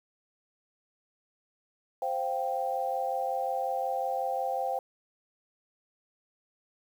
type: chord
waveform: sine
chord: C suspended fourth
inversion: none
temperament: equal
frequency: 523.3 / 698.5 / 784 Hz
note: C5 / F5 / G5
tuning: 0 / 0 / 0 cents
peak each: -33 / -34 / -31 dBFS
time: 2.02-4.79 s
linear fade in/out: 2 ms
effects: 9-bit